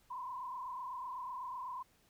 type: tone with frequency modulation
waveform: sine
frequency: 1013 Hz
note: B5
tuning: 44 cents sharp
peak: -40 dBFS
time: 0.1-1.83 s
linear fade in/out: 10 ms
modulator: 28 Hz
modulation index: 1.8
effects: pink hiss -70 dBFS RMS until 2.09 s